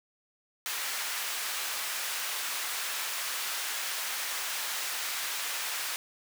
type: high-pass noise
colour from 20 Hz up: pink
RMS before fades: -34 dBFS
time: 0.66-5.96 s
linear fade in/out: 0 ms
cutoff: 1300 Hz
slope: 12 dB/octave
effects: none